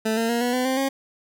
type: tone with pitch steps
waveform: 20% pulse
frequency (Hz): 220 / 227.8 / 235.8 / 244.1 / 252.7 / 261.6 / 270.9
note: A3 / A#3 / A#3 / B3 / B3 / C4 / C#4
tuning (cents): 0 / -40 / +20 / -20 / +40 / 0 / -40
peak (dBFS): -16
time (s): 0.05-0.89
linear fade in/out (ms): 10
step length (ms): 120
effects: none